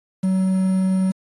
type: tone with quantisation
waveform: triangle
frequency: 188.3 Hz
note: F#3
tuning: 31 cents sharp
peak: -14 dBFS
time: 0.23-1.12 s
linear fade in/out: 10 ms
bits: 7
effects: AAC 32 kbps